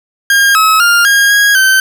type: tone with pitch steps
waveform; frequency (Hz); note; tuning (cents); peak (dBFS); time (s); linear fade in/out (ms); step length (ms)
40% pulse; 1617 / 1286 / 1403 / 1627 / 1645 / 1544; G#6 / E6 / F6 / G#6 / G#6 / G6; -47 / -43 / +8 / -36 / -17 / -27; -5; 0.3-1.8; 2; 250
effects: 7-bit